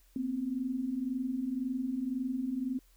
sine tone pair together, 240 / 261.9 Hz, B3 / C4, -49 / +2 cents, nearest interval major second, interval 151 cents, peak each -37 / -32 dBFS, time 0.16-2.79 s, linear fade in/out 2 ms, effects added 42 Hz sine -61 dBFS peak until 2.96 s + white hiss -68 dBFS RMS until 2.96 s

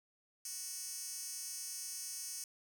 10% pulse tone with high-pass filter, 371.3 Hz, F#4, 6 cents sharp, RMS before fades -44 dBFS, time 0.45-2.44 s, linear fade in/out 2 ms, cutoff 7100 Hz, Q 2.8, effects none

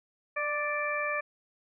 harmonic tone with a mistuned harmonic, 587 Hz, D5, 1 cent flat, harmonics 1 / 2 / 3 / 4, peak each -34 / -34 / -34 / -34 dBFS, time 0.36-1.21 s, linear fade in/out 10 ms, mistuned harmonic 1, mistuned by +17 cents, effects none

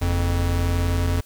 square tone pair together, 46.25 / 87.31 Hz, F#1 / F2, 0 / 0 cents, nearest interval major seventh, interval 1100 cents, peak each -25 / -21 dBFS, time 0.01-1.21 s, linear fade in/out 10 ms, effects white hiss -53 dBFS RMS until 1.25 s

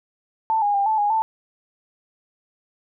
sine tone with pitch steps, 887 / 820 / 799 / 874 / 825 / 886 Hz, A5 / G#5 / G5 / A5 / G#5 / A5, +14 / -22 / +33 / -12 / -12 / +12 cents, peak -17 dBFS, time 0.5-1.22 s, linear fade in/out 0 ms, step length 120 ms, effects none

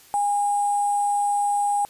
sine tone with sample-and-hold, 817 Hz, G#5, 29 cents flat, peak -19 dBFS, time 0.14-1.85 s, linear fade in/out 0 ms, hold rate 8820 Hz, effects white hiss -51 dBFS RMS until 1.89 s + resampled to 32000 Hz

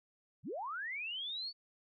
sine linear sweep, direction up, 87.31 to 4533 Hz, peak -38 dBFS, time 0.43-1.53 s, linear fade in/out 50 ms, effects none

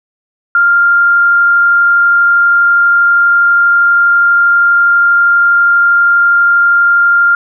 sine tone with frequency modulation, 1396.9 Hz, F6, in tune, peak -5 dBFS, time 0.55-7.35 s, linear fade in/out 2 ms, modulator 32.4 Hz, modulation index 0.25, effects none

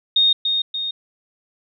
sine tone with echo, 3700 Hz, A#7, 14 cents flat, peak -12 dBFS, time 0.16-0.33 s, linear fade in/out 5 ms, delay 290 ms, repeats 2, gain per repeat -5 dB, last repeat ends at 0.91 s, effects none

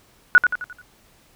sine tone with echo, 1467 Hz, F#6, 15 cents flat, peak -6 dBFS, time 0.35-0.38 s, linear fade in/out 0 ms, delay 87 ms, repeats 5, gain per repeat -7 dB, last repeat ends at 0.815 s, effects pink hiss -56 dBFS RMS until 1.35 s

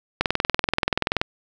click train, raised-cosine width 0.3 ms, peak -3 dBFS, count 22, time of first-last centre 0.21-1.215 s, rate 20.9 Hz, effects none

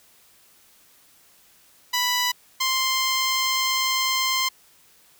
10% pulse tone pair in turn, 987.8 / 1048.4 Hz, B5 / C6, 0 / +3 cents, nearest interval minor second, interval 103 cents, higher second, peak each -12 dBFS, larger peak neither, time 1.93-2.32 / 2.6-4.49 s, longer second, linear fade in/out 10 ms, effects white hiss -56 dBFS RMS until 5.19 s

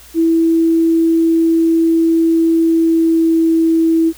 sine tone with pitch glide, 328.8 to 326.7 Hz, E4 to E4, -4 to -15 cents, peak -9 dBFS, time 0.14-4.13 s, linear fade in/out 50 ms, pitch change -11 cents, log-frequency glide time 2.56-3.51 s, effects added 60 Hz sine -44 dBFS peak until 4.17 s + white hiss -41 dBFS RMS until 4.17 s

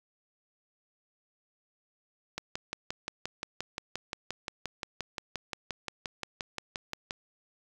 click train, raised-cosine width 0.2 ms, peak -17 dBFS, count 28, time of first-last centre 2.38-7.109 s, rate 5.71 Hz, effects 8-bit

